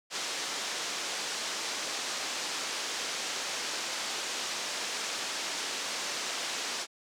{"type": "low-pass noise", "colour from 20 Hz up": "white", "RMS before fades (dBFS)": -35, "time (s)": [0.1, 6.87], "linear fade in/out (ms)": 50, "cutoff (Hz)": 6800, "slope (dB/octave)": 24, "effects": ["high-pass 300 Hz 12 dB/octave"]}